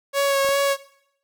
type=tone with vibrato; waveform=sawtooth; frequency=554.4 Hz; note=C#5; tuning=in tune; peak=-14 dBFS; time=0.13-0.77 s; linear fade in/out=50 ms; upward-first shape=sine; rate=2.6 Hz; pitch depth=18 cents each way
type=clicks; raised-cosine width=1 ms; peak=-23 / -22 dBFS; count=2; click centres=0.447 / 0.49 s
effects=noise-tail reverb RT60 0.7 s tail -18 dB re dry

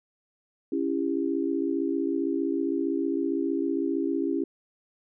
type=chord; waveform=sine; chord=C# diminished; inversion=none; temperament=just; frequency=277.2 / 332.6 / 399.1 Hz; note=C#4 / E4 / G4; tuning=0 / +16 / +31 cents; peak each=-28 / -28 / -31 dBFS; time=0.72-4.44 s; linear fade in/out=5 ms; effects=none

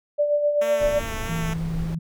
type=tone with tremolo; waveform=sine; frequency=587.3 Hz; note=D5; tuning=in tune; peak=-16 dBFS; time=0.18-1 s; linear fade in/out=20 ms; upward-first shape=sine; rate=7.8 Hz; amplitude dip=50%
type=tone with vibrato; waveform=5% pulse; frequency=223.9 Hz; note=A3; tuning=30 cents sharp; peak=-19 dBFS; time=0.61-1.54 s; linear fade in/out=10 ms; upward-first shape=sine; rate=3.1 Hz; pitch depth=24 cents each way
type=noise; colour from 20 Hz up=brown; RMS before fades=-31 dBFS; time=0.8-1.95 s; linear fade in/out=5 ms
type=tone; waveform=sine; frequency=163.9 Hz; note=E3; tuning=10 cents flat; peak=-25 dBFS; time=1.29-1.99 s; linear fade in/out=10 ms
effects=none

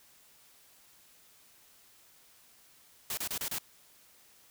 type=noise bursts; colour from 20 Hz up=white; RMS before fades=-35 dBFS; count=5; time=3.1-3.585 s; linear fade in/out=2 ms; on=73 ms; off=30 ms; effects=white hiss -61 dBFS RMS until 4.5 s

